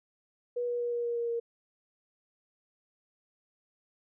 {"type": "tone with pitch steps", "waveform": "sine", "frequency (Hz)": [485.3, 482.2, 479.2, 476.1, 473.1, 470.1, 467.1], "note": ["B4", "B4", "A#4", "A#4", "A#4", "A#4", "A#4"], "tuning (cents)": [-30, -41, 48, 37, 26, 15, 3], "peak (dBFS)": -29, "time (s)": [0.56, 1.4], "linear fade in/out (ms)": 10, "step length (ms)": 120, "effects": []}